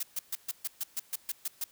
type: noise bursts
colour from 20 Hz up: blue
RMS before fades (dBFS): -33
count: 11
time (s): 0-1.641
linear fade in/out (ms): 5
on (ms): 31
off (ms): 130
effects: white hiss -61 dBFS RMS until 1.71 s